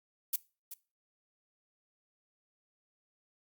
violet noise with echo, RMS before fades -30 dBFS, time 0.33-0.36 s, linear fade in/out 5 ms, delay 380 ms, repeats 1, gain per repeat -12 dB, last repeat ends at 0.74 s, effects noise-tail reverb RT60 0.3 s tail -20 dB re dry + Opus 48 kbps

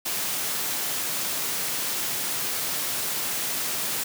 white high-pass noise, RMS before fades -28 dBFS, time 0.05-4.04 s, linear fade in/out 10 ms, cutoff 100 Hz, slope 96 dB/octave, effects none

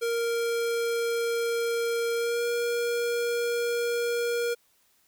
square tone with pitch glide, 466 to 473.9 Hz, A#4 to A#4, -1 to +28 cents, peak -26 dBFS, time 0.01-4.55 s, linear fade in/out 20 ms, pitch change +29 cents, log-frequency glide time 2.16-2.45 s, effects white hiss -66 dBFS RMS until 5.07 s

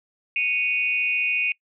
sine tone with amplitude modulation, 2489 Hz, D#7, in tune, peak -16 dBFS, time 0.36-1.52 s, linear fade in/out 2 ms, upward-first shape sine, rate 266 Hz, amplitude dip 95%, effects noise-tail reverb RT60 0.1 s tail -24 dB re dry

